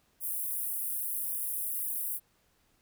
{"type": "high-pass noise", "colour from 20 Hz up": "pink", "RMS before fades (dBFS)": -34, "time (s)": [0.2, 2.2], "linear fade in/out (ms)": 50, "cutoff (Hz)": 10000, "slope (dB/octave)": 48, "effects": ["pink hiss -70 dBFS RMS until 2.81 s"]}